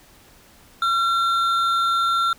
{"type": "tone pair together", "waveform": "triangle", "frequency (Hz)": [1363, 3624], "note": ["F6", "A#7"], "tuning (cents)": [-43, -50], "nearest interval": "octave + perfect fourth", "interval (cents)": 1693, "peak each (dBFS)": [-16, -26], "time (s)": [0.82, 2.33], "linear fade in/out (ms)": 2, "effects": ["pink hiss -51 dBFS RMS until 2.38 s"]}